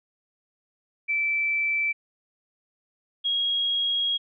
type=tone pair in turn; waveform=sine; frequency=2325 / 3288 Hz; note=D7 / G#7; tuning=-18 / -18 cents; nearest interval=tritone; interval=600 cents; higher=second; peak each=-22 dBFS; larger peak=neither; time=1.08-1.93 / 3.24-4.18 s; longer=second; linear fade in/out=20 ms; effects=none